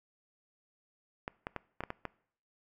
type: clicks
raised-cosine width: 0.5 ms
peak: -21 dBFS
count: 7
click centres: 1.279 / 1.469 / 1.563 / 1.806 / 1.837 / 1.904 / 2.053 s
effects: noise-tail reverb RT60 0.6 s tail -22 dB re dry